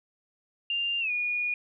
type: tone with pitch glide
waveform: sine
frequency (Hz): 2794 to 2446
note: F7 to D#7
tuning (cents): 0 to -30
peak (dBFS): -26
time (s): 0.7-1.54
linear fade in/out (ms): 2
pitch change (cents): -230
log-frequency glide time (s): 1-1.11
effects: none